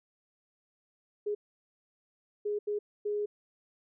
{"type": "tone bursts at uneven times", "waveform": "sine", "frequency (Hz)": 415.3, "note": "G#4", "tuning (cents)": 0, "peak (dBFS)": -29, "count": 4, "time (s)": [[1.26, 1.35], [2.45, 2.59], [2.67, 2.79], [3.05, 3.26]], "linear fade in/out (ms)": 10, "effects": []}